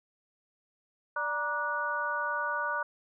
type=harmonic tone with a mistuned harmonic; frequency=293.7 Hz; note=D4; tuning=in tune; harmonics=2 / 3 / 4 / 5; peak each=-38 / -35 / -35 / -32 dBFS; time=1.16-2.83 s; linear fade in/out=5 ms; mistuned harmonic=3; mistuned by=+120 cents; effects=none